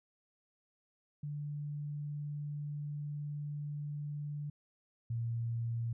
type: tone pair in turn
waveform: sine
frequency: 146.83 / 116.54 Hz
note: D3 / A#2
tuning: 0 / 0 cents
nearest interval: major third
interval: 400 cents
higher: first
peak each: -37 / -33 dBFS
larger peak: second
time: 1.23-4.5 / 5.1-5.93 s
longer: first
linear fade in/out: 5 ms
effects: none